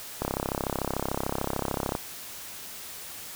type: click train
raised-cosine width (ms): 1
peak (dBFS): -13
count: 59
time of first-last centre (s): 0.22-1.951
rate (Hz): 33.5
effects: white hiss -41 dBFS RMS until 3.35 s